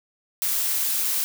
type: noise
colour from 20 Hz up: blue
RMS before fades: -24 dBFS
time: 0.42-1.24 s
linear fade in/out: 0 ms
effects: none